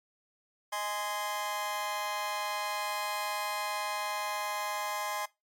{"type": "chord", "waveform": "sawtooth", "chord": "Ab major", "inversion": "second", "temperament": "just", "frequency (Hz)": [623, 830.6, 1038.3], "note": ["Eb5", "Ab5", "C6"], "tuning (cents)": [2, 0, -14], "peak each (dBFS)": [-36, -32, -32], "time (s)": [0.72, 5.26], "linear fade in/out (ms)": 10, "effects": ["noise-tail reverb RT60 0.2 s tail -20 dB re dry", "MP3 64 kbps"]}